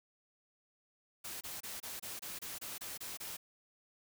white noise bursts, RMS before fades -44 dBFS, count 11, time 1.24-3.37 s, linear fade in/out 10 ms, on 170 ms, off 26 ms, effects none

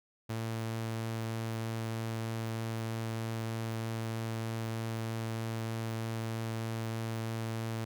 sawtooth tone, 112.9 Hz, A2, 45 cents sharp, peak -30 dBFS, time 0.29-7.85 s, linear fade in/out 10 ms, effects none

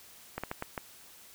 slowing click train, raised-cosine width 0.5 ms, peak -19 dBFS, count 5, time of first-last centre 0.38-0.778 s, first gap 56 ms, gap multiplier 1.4, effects white hiss -54 dBFS RMS until 1.34 s

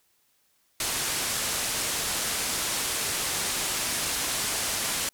white low-pass noise, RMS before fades -29 dBFS, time 0.8-5.09 s, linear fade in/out 2 ms, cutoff 11000 Hz, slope 24 dB/octave, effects white hiss -68 dBFS RMS until 5.13 s

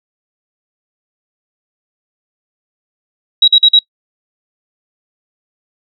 sine tone bursts, 3854 Hz, B7, 43 cents flat, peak -3 dBFS, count 4, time 3.42-3.791 s, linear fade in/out 5 ms, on 59 ms, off 45 ms, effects noise-tail reverb RT60 0.1 s tail -23 dB re dry

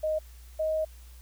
sine tone pair in turn, 622.3 / 628.1 Hz, D#5 / D#5, 0 / +16 cents, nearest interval unison, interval 16 cents, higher second, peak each -25 dBFS, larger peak neither, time 0.03-0.19 / 0.59-0.85 s, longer second, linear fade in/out 10 ms, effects added 60 Hz sine -46 dBFS peak until 1.21 s + white hiss -58 dBFS RMS until 1.21 s

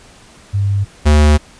sine / square tone pair in turn, 99.9 / 74.84 Hz, G2 / D2, +33 / +33 cents, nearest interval perfect fourth, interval 500 cents, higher first, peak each -12 / -7 dBFS, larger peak second, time 0.53-0.85 / 1.05-1.38 s, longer second, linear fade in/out 20 ms, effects pink hiss -43 dBFS RMS until 1.59 s + resampled to 22050 Hz

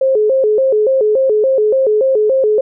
sine tone with vibrato, 475.8 Hz, A#4, 35 cents sharp, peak -9 dBFS, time 0.01-2.61 s, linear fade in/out 5 ms, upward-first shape square, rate 3.5 Hz, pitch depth 190 cents each way, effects none

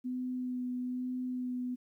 sine tone with vibrato, 251.1 Hz, B3, 29 cents sharp, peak -33 dBFS, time 0.04-1.76 s, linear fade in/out 20 ms, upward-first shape sine, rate 1.1 Hz, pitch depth 13 cents each way, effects 12-bit

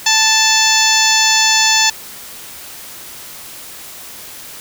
harmonic tone with a mistuned harmonic, 880 Hz, A5, in tune, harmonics 1 / 2 / 3 / 4 / 5 / 6 / 7 / 8, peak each -18 / -18 / -18 / -18 / -18 / -18 / -18 / -18 dBFS, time 0.06-1.9 s, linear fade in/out 5 ms, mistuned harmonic 4, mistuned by -18 cents, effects white hiss -33 dBFS RMS until 4.6 s

